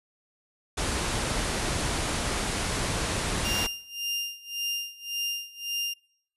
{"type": "low-pass noise", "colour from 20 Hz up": "pink", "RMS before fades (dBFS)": -29, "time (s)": [0.77, 3.67], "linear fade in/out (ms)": 10, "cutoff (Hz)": 11000, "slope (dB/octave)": 96}
{"type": "tone with tremolo", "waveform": "30% pulse", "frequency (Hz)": 2800, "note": "F7", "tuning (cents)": 4, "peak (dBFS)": -24, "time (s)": [3.44, 5.94], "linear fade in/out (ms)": 10, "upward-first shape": "sine", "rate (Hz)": 1.8, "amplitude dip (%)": 90}
{"effects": ["noise-tail reverb RT60 0.7 s tail -25 dB re dry", "resampled to 32000 Hz"]}